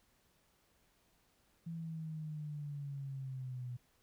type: linear sweep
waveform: sine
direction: down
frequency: 167.2 to 122.1 Hz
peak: -40 dBFS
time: 1.66-3.77 s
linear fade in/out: 10 ms
effects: pink hiss -73 dBFS RMS until 4.02 s